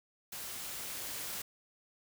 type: noise with level ramp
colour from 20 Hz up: white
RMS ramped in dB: -43 to -40 dBFS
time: 0.32-1.42 s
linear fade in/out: 5 ms
effects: none